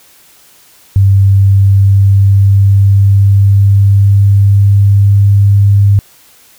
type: tone with pitch glide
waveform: sine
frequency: 98 to 100.46 Hz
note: G2 to G2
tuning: 0 to +43 cents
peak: -3 dBFS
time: 0.96-5.99 s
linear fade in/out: 0 ms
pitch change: +43 cents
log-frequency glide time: 1.16-5.49 s
effects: white hiss -43 dBFS RMS until 6.58 s